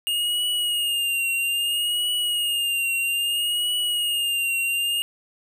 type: tone with vibrato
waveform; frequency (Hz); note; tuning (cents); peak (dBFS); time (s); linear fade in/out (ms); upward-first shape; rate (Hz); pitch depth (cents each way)
square; 2840; F7; +28; -22; 0.07-5.02; 0; triangle; 0.61; 61
effects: none